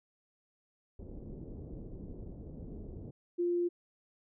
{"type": "low-pass noise", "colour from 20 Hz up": "pink", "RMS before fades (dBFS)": -45, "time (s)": [0.99, 3.11], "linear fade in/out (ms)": 5, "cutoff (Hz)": 450, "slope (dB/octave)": 24}
{"type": "tone", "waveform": "sine", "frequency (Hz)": 349.2, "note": "F4", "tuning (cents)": 0, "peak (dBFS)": -28, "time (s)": [3.38, 3.69], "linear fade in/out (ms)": 20}
{"effects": []}